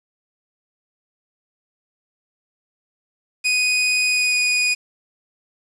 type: tone with pitch glide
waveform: sawtooth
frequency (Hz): 2489 to 2470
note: D#7 to D#7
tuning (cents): 0 to -13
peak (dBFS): -13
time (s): 3.44-4.75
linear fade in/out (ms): 20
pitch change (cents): -13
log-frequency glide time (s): 4.08-4.36
effects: resampled to 22050 Hz + 7-bit